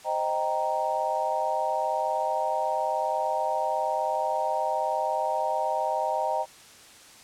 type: chord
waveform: sine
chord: C minor seventh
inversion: none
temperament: equal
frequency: 523.3 / 622.3 / 784 / 932.3 Hz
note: C5 / Eb5 / G5 / Bb5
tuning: 0 / 0 / 0 / 0 cents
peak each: -34 / -29 / -29 / -29 dBFS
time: 0.04-6.46 s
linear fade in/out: 50 ms
effects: white hiss -50 dBFS RMS until 7.23 s + low-pass 9000 Hz 12 dB/octave